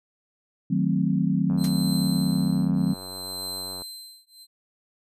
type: chord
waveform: sine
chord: D# diminished seventh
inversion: none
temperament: equal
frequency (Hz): 155.56 / 185 / 220 / 261.6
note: D#3 / F#3 / A3 / C4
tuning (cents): 0 / 0 / 0 / 0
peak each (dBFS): -26 / -23 / -28 / -27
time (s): 0.7-2.94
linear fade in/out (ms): 10
type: click train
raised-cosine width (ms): 1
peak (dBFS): -27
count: 216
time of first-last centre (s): 1.5-3.819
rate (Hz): 92.7
type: tone with tremolo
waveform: sawtooth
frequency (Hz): 4100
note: C8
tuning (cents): -36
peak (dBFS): -27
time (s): 1.57-4.47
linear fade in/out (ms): 50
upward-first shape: triangle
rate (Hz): 0.65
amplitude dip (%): 100
type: noise with exponential decay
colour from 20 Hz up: white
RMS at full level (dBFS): -31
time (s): 1.64-1.75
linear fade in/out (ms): 2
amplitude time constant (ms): 22
effects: resampled to 32000 Hz